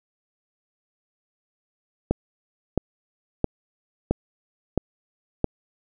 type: click train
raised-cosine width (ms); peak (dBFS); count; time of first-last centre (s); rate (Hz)
2; -6; 6; 2.11-5.443; 1.5
effects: none